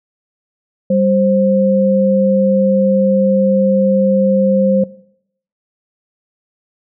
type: tone pair together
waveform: sine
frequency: 196 / 527 Hz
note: G3 / C5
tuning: 0 / +12 cents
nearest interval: octave + perfect fourth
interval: 1712 cents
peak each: -13 dBFS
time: 0.9-4.84 s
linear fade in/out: 5 ms
effects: noise-tail reverb RT60 0.7 s tail -19 dB re dry